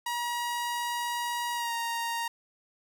sawtooth tone with pitch glide, 956 to 931.5 Hz, A#5 to A#5, +43 to -2 cents, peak -26 dBFS, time 0.06-2.28 s, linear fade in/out 5 ms, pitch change -45 cents, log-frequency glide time 1.54-1.73 s, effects none

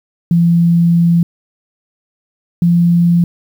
sine tone pair in turn, 170 / 171.98 Hz, F3 / F3, -46 / -26 cents, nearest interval unison, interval 20 cents, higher second, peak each -7 dBFS, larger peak neither, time 0.31-1.23 / 2.62-3.24 s, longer first, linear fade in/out 2 ms, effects 7-bit

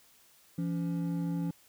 triangle tone pair together, 169.6 / 282.5 Hz, E3 / C#4, +50 / +33 cents, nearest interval major sixth, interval 883 cents, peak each -29 / -34 dBFS, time 0.58-1.51 s, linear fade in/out 5 ms, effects white hiss -62 dBFS RMS until 1.68 s

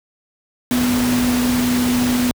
sine tone in noise, 246.7 Hz, B3, 2 cents flat, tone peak -15 dBFS, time 0.71-2.31 s, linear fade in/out 0 ms, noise pink, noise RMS -23 dBFS, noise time 0.71-2.31 s, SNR +5 dB, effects high-pass 60 Hz 12 dB/octave

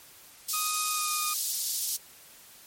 pink high-pass noise, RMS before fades -31 dBFS, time 0.48-1.97 s, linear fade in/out 10 ms, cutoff 4600 Hz, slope 24 dB/octave
sawtooth tone with pitch glide, 1244.5 to 1227.4 Hz, D#6 to D#6, 0 to -24 cents, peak -27 dBFS, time 0.53-1.34 s, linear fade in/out 10 ms, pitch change -24 cents, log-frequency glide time 0.91-1.08 s
effects white hiss -52 dBFS RMS until 2.66 s + MP3 64 kbps

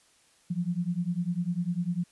sine beating tone pair, 170 / 180 Hz, F3 / F#3, -46 / -47 cents, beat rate 10 Hz, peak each -30 dBFS, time 0.5-2.04 s, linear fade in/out 10 ms, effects white hiss -63 dBFS RMS until 2.11 s + resampled to 24000 Hz

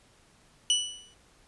sawtooth tone with exponential decay, 2960 Hz, F#7, in tune, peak -16 dBFS, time 0.7-1.14 s, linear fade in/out 1 ms, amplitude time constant 94 ms, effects pink hiss -61 dBFS RMS until 1.47 s + resampled to 24000 Hz

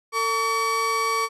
35% pulse tone pair together, 450.8 / 1135.9 Hz, A4 / C#6, +42 / +42 cents, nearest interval octave + major third, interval 1600 cents, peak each -27 / -20 dBFS, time 0.12-1.29 s, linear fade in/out 50 ms, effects low-pass 10000 Hz 12 dB/octave

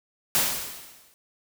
white noise with exponential decay, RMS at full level -20 dBFS, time 0.35-1.14 s, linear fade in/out 0 ms, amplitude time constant 170 ms, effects none

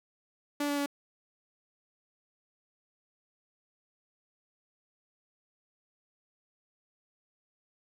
sawtooth tone with pitch steps, 290 / 287.2 / 284.4 Hz, D4 / D4 / C#4, -22 / -39 / +45 cents, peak -25 dBFS, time 0.6-0.861 s, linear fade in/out 5 ms, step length 87 ms, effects none

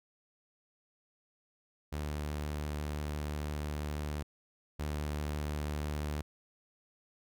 sawtooth tone pair in turn, 74.5 / 74.5 Hz, D2 / D2, +25 / +25 cents, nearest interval unison, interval 0 cents, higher neither, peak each -31 / -30 dBFS, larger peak second, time 1.92-4.23 / 4.79-6.22 s, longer first, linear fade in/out 10 ms, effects none

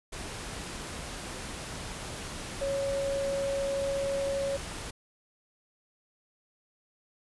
sine tone in noise, 553 Hz, C#5, 4 cents flat, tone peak -28 dBFS, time 2.61-4.57 s, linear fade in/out 10 ms, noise pink, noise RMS -39 dBFS, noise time 0.12-4.91 s, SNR +8 dB, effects resampled to 24000 Hz

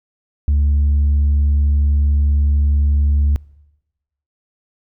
sine tone, 72.2 Hz, D2, 29 cents flat, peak -9 dBFS, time 0.48-3.36 s, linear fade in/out 0 ms, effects noise-tail reverb RT60 1.0 s tail -25 dB re dry + tanh soft clip ceiling -10 dBFS

